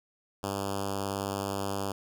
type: tone with notch filter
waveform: 5% pulse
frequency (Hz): 98.9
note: G2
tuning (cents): +16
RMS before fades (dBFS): -33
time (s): 0.43-1.92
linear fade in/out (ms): 5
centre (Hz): 2100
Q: 1
effects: none